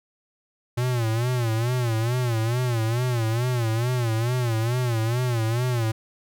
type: tone with vibrato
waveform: square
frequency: 118.5 Hz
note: A#2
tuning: 29 cents sharp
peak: -22 dBFS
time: 0.77-5.92 s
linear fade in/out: 10 ms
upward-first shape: sine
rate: 2.3 Hz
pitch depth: 120 cents each way
effects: none